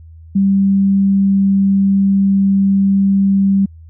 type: tone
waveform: sine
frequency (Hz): 196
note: G3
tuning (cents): 0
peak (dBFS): -9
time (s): 0.35-3.66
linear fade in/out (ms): 10
effects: added 81 Hz sine -35 dBFS peak until 3.89 s